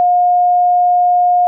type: tone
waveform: sine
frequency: 714 Hz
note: F5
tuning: 38 cents sharp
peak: -8 dBFS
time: 0-1.47 s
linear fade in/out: 0 ms
effects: none